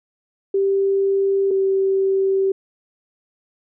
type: tone pair in turn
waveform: sine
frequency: 392 / 386.6 Hz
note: G4 / G4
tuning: 0 / -24 cents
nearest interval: unison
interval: 24 cents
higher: first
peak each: -15 dBFS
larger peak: neither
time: 0.54-1.51 / 1.51-2.52 s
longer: second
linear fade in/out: 5 ms
effects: none